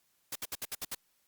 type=noise bursts; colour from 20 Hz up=white; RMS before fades=-37 dBFS; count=7; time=0.32-0.949 s; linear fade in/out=5 ms; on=35 ms; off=64 ms; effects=white hiss -73 dBFS RMS until 1.27 s + Opus 48 kbps